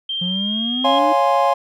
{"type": "tone with pitch glide", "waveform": "sine", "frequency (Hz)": [3162, 3245], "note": ["G7", "G#7"], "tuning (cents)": [14, -41], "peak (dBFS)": -21, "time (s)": [0.09, 0.99], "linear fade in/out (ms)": 5, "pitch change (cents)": 45, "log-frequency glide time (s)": [0.29, 0.57]}
{"type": "exponential sweep", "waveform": "triangle", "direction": "up", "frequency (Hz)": [174.61, 311.1], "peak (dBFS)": -20, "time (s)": [0.21, 1.13], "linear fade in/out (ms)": 10}
{"type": "chord", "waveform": "triangle", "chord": "Db major seventh", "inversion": "none", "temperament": "equal", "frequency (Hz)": [554.4, 698.5, 830.6, 1046.5], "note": ["Db5", "F5", "Ab5", "C6"], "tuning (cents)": [0, 0, 0, 0], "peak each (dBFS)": -17, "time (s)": [0.84, 1.54], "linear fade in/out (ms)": 10}
{"effects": []}